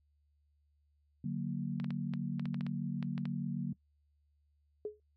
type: chord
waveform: sine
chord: D augmented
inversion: none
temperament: equal with one note detuned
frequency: 146.41 / 185 / 233.1 Hz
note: D3 / F#3 / A#3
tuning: -5 / 0 / 0 cents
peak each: -38 / -38 / -39 dBFS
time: 1.24-3.73 s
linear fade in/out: 5 ms
type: clicks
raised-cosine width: 0.3 ms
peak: -30 dBFS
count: 12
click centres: 1.8 / 1.844 / 1.906 / 2.137 / 2.396 / 2.456 / 2.544 / 2.609 / 2.666 / 3.027 / 3.179 / 3.255 s
type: tone with exponential decay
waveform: sine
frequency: 422.4 Hz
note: G#4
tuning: 29 cents sharp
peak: -32 dBFS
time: 4.85-5 s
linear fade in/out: 2 ms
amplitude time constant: 32 ms
effects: noise-tail reverb RT60 0.1 s tail -21 dB re dry + added 73 Hz sine -70 dBFS peak until 5.16 s